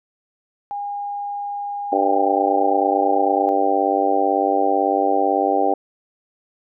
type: tone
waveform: sine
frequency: 813 Hz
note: G#5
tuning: 37 cents flat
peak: -24 dBFS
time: 0.71-3.49 s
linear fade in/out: 0 ms
type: harmonic tone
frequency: 98 Hz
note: G2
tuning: in tune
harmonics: 3 / 4 / 5 / 6 / 7 / 8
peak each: -24 / -24 / -24 / -24 / -24 / -19 dBFS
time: 1.92-5.74 s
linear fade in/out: 5 ms
effects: none